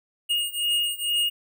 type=beating tone pair; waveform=square; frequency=2855 / 2857.2 Hz; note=F7 / F7; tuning=+37 / +39 cents; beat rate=2.2 Hz; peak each=-26 / -27 dBFS; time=0.29-1.3 s; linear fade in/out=20 ms; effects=none